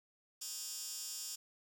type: tone with high-pass filter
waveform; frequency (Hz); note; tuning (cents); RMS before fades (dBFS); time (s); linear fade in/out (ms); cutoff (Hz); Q
15% pulse; 310; D#4; -6; -44; 0.41-1.36; 10; 6100; 2
effects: none